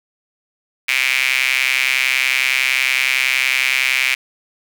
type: tone with high-pass filter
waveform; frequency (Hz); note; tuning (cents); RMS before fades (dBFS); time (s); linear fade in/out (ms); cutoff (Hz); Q
sawtooth; 130.81; C3; 0; -17; 0.88-4.15; 10; 2300; 5.9
effects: none